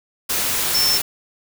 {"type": "tone in noise", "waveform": "sine", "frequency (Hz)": 5360, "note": "E8", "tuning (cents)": 28, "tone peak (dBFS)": -16, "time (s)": [0.74, 0.98], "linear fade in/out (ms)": 10, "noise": "white", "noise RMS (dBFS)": -21, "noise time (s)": [0.29, 1.02], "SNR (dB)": 2, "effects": []}